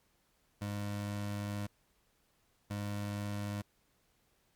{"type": "tone bursts at uneven times", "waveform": "25% pulse", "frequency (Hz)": 102.5, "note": "G#2", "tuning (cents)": -22, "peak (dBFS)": -32, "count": 2, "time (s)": [[0.61, 1.67], [2.7, 3.62]], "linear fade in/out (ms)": 10, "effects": ["pink hiss -73 dBFS RMS until 4.55 s", "MP3 96 kbps"]}